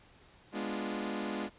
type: chord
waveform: sawtooth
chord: G# diminished seventh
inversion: none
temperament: equal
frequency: 207.7 / 246.9 / 293.7 / 349.2 Hz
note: G#3 / B3 / D4 / F4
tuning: 0 / 0 / 0 / 0 cents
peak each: -34 / -37 / -37 / -37 dBFS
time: 0.52-1.5 s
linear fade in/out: 50 ms
effects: pink hiss -60 dBFS RMS until 1.58 s + resampled to 8000 Hz